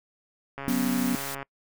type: click train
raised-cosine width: 0.5 ms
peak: -21 dBFS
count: 118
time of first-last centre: 0.58-1.428 s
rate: 138 Hz
type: high-pass noise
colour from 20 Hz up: white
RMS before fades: -36 dBFS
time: 0.68-1.35 s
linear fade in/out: 5 ms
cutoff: 1300 Hz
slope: 96 dB/octave
type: chord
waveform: sine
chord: F# suspended fourth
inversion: none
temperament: equal with one note detuned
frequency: 185 / 245.1 / 277.2 Hz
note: F#3 / B3 / C#4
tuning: 0 / -13 / 0 cents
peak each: -31 / -25 / -29 dBFS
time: 0.68-1.15 s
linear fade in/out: 0 ms
effects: noise-tail reverb RT60 0.1 s tail -26 dB re dry